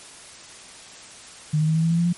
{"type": "tone with pitch steps", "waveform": "sine", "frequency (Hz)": [152.6, 155.54, 158.53, 161.58, 164.69, 167.86, 171.09, 174.38], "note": ["D#3", "D#3", "D#3", "E3", "E3", "E3", "F3", "F3"], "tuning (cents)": [-33, 0, 33, -34, -1, 32, -35, -2], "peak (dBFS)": -17, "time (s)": [1.53, 2.13], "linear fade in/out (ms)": 10, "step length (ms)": 75, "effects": ["white hiss -43 dBFS RMS until 2.17 s", "MP3 48 kbps"]}